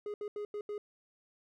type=tone bursts at uneven times; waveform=triangle; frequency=415.3 Hz; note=G#4; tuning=in tune; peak=-34 dBFS; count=5; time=0.06-0.14 / 0.21-0.28 / 0.36-0.45 / 0.54-0.61 / 0.69-0.78 s; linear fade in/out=2 ms; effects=none